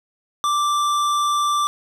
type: tone with hard clipping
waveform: sine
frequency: 1174.7 Hz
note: D6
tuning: in tune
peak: -19 dBFS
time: 0.44-1.67 s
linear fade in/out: 0 ms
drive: 14 dB
effects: none